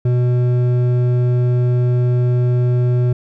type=tone with hard clipping; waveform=triangle; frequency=123.47 Hz; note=B2; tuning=in tune; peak=-14 dBFS; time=0.05-3.13 s; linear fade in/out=5 ms; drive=12 dB; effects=none